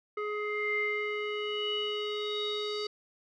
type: tone with low-pass filter sweep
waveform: square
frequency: 419.7 Hz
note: G#4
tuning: 18 cents sharp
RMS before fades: -33 dBFS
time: 0.17-2.87 s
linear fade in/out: 5 ms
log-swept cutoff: 1700 to 4400 Hz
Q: 9.2
effects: none